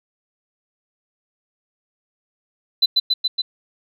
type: tone with echo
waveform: sine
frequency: 4016 Hz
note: B7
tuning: 28 cents sharp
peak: -9 dBFS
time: 2.82-2.86 s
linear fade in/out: 10 ms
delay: 140 ms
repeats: 4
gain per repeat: -2 dB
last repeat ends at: 3.42 s
effects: tanh soft clip ceiling -9 dBFS